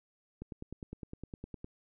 click train, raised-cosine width 3 ms, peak -29 dBFS, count 13, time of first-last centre 0.42-1.644 s, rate 9.8 Hz, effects none

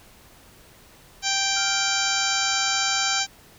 harmonic tone, 784 Hz, G5, in tune, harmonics 1 / 2 / 3 / 4 / 5 / 6 / 7 / 8 / 9, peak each -30 / -30 / -30 / -30 / -30 / -30 / -30 / -30 / -30 dBFS, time 1.22-3.27 s, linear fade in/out 50 ms
sine tone with pitch glide, 1396.9 to 1364.2 Hz, F6 to F6, 0 to -41 cents, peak -31 dBFS, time 1.56-3.2 s, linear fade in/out 10 ms, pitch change -41 cents, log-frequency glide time 2.02-2.62 s
effects pink hiss -51 dBFS RMS until 3.58 s

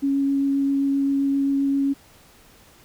sine tone with vibrato, 276.6 Hz, C#4, 4 cents flat, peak -18 dBFS, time 0.02-1.94 s, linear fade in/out 20 ms, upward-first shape triangle, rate 7.6 Hz, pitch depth 9 cents each way, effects pink hiss -52 dBFS RMS until 2.84 s

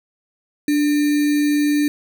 sine tone with sample-and-hold, 293.7 Hz, D4, in tune, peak -14 dBFS, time 0.68-1.88 s, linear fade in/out 2 ms, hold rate 2100 Hz, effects none

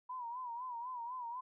sine tone with vibrato, 975 Hz, B5, 23 cents flat, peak -40 dBFS, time 0.09-1.41 s, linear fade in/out 10 ms, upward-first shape sine, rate 4 Hz, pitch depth 92 cents each way, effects none

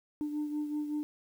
sine beating tone pair, 297.8 / 303.1 Hz, D4 / D#4, +24 / -45 cents, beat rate 5.3 Hz, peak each -31 / -39 dBFS, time 0.21-1.03 s, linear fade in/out 0 ms, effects tanh soft clip ceiling -28 dBFS + 10-bit

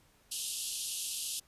white band-pass noise, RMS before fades -38 dBFS, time 0.31-1.4 s, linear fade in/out 10 ms, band 2700 to 12000 Hz, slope 96 dB/octave, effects pink hiss -66 dBFS RMS until 1.47 s + resampled to 32000 Hz

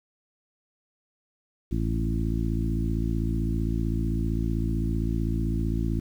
harmonic tone with a mistuned harmonic, 55.6 Hz, A1, 19 cents sharp, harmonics 1 / 2 / 3 / 4 / 5 / 6, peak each -27 / -30 / -32 / -33 / -34 / -35 dBFS, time 1.71-6 s, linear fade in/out 10 ms, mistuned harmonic 1, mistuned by -46 cents, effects 9-bit

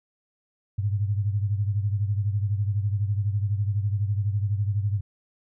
sine beating tone pair, 100.3 / 112.3 Hz, G2 / A2, +40 / +36 cents, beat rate 12 Hz, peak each -23 / -29 dBFS, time 0.78-5.01 s, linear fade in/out 10 ms, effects none

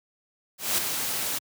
white noise with ADSR envelope, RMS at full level -23 dBFS, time 0.58-1.39 s, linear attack 200 ms, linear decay 7 ms, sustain -6 dB, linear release 15 ms, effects high-pass 100 Hz 12 dB/octave

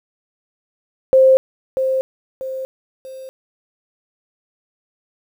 sine tone with echo, 526 Hz, C5, 9 cents sharp, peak -7 dBFS, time 1.13-1.37 s, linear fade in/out 0 ms, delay 640 ms, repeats 3, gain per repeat -8 dB, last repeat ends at 3.29 s, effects 8-bit

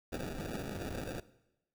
white noise with sample-and-hold, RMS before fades -40 dBFS, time 0.12-1.2 s, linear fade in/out 5 ms, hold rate 1050 Hz, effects noise-tail reverb RT60 0.9 s tail -18 dB re dry

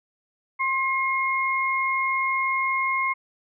sine tone pair together, 1062.8 / 2146 Hz, C6 / C7, +27 / +43 cents, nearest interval octave, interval 1216 cents, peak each -24 dBFS, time 0.59-3.14 s, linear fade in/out 20 ms, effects none

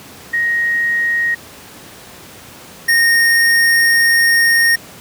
sine / square tone pair in turn, 1876 / 1851.2 Hz, A#6 / A#6, +11 / -13 cents, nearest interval unison, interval 24 cents, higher first, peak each -13 / -10 dBFS, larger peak second, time 0.33-1.35 / 2.88-4.76 s, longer second, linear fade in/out 10 ms, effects pink hiss -37 dBFS RMS until 5 s + high-pass 100 Hz 12 dB/octave

